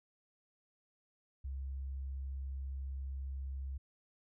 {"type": "tone", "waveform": "sine", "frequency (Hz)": 67.3, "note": "C2", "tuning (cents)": 49, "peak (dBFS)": -38, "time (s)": [1.44, 3.78], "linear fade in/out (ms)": 10, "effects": []}